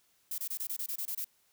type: noise bursts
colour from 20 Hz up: violet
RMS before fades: -36 dBFS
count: 10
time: 0.31-1.246 s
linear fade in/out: 5 ms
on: 72 ms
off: 24 ms
effects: white hiss -70 dBFS RMS until 1.52 s